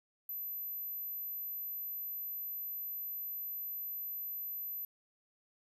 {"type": "tone", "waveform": "sine", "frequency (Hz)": 12050, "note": "F#9", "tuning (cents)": 30, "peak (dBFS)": -38, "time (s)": [0.29, 4.85], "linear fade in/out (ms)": 2, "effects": []}